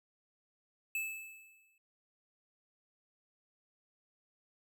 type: tone with exponential decay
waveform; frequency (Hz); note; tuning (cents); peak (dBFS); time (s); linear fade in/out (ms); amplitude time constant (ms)
square; 2617; E7; -13; -33; 0.95-1.78; 2; 180
effects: none